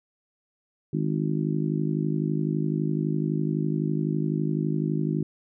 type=harmonic tone; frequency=51.91 Hz; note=G#1; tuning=in tune; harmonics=3 / 4 / 5 / 6 / 7; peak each=-26 / -30 / -32 / -31 / -34 dBFS; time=0.93-5.23 s; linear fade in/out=5 ms; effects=none